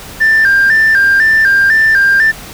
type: tone with vibrato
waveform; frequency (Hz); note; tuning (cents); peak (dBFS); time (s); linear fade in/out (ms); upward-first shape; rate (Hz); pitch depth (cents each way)
sine; 1683; G#6; +23; -4; 0.2-2.32; 20; square; 2; 94
effects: tanh soft clip ceiling -3 dBFS + pink hiss -30 dBFS RMS until 2.53 s